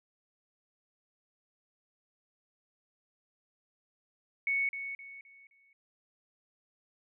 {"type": "tone with echo", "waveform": "sine", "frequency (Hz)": 2217, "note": "C#7", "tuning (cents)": 0, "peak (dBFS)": -27, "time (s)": [4.47, 4.69], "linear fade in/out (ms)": 2, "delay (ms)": 260, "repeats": 4, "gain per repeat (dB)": -9, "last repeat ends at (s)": 5.73, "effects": []}